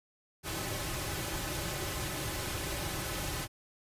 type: noise with comb filter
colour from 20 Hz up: pink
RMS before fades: -36 dBFS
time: 0.43-3.48 s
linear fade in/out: 50 ms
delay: 4.3 ms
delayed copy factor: -0.65
effects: resampled to 32000 Hz